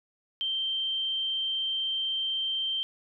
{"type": "tone", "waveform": "sine", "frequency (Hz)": 3136, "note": "G7", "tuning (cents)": 0, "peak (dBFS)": -27, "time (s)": [0.41, 2.83], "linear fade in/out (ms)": 0, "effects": []}